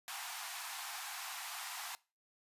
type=high-pass noise; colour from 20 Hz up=pink; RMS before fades=-44 dBFS; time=0.08-1.95 s; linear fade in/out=0 ms; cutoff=710 Hz; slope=96 dB/octave; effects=noise-tail reverb RT60 0.3 s tail -21 dB re dry + resampled to 32000 Hz